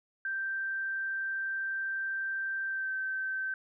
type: tone with pitch glide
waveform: sine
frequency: 1568 to 1547.3 Hz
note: G6 to G6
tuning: 0 to -23 cents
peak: -31 dBFS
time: 0.25-3.54 s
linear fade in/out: 2 ms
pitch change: -23 cents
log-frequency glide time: 2.67-2.92 s
effects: none